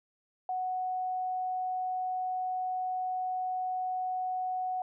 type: tone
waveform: sine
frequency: 740 Hz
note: F#5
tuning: in tune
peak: -30 dBFS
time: 0.49-4.82 s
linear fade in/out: 2 ms
effects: none